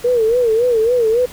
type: tone with vibrato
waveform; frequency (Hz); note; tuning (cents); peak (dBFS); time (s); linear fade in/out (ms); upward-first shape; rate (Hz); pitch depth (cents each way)
sine; 467.5; A#4; +5; -11; 0.04-1.26; 10; sine; 3.6; 120
effects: pink hiss -37 dBFS RMS until 1.32 s